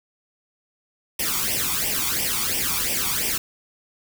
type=noise with flanger; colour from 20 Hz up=white; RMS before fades=-24 dBFS; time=1.19-3.38 s; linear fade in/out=5 ms; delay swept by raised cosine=0.36 to 0.9 ms; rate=2.9 Hz; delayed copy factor=+0.75; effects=none